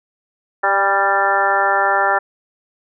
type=harmonic tone with a mistuned harmonic; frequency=196.5 Hz; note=G3; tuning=4 cents sharp; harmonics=2 / 3 / 4 / 5 / 6 / 7 / 8 / 9; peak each=-26 / -22 / -18 / -22 / -26 / -19 / -28 / -20 dBFS; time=0.63-2.19 s; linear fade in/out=10 ms; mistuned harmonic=4; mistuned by=+18 cents; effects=none